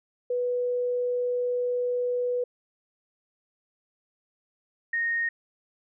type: tone pair in turn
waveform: sine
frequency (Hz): 492 / 1855.4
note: B4 / A#6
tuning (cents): -7 / -9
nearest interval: octave + major seventh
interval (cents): 2298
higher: second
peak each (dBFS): -24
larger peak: neither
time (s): 0.3-2.44 / 4.93-5.29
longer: first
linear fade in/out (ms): 5
effects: none